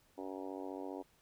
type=harmonic tone; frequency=94.9 Hz; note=F#2; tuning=44 cents sharp; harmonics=3 / 4 / 5 / 6 / 7 / 8 / 9 / 10; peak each=-45 / -47 / -49 / -51 / -52 / -53 / -54 / -55 dBFS; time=0.17-1.03 s; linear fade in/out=20 ms; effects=pink hiss -70 dBFS RMS until 1.21 s